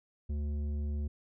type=tone with tanh clipping; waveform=sine; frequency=73.42 Hz; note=D2; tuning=in tune; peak=-33 dBFS; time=0.29-1.08 s; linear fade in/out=10 ms; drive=10 dB; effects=none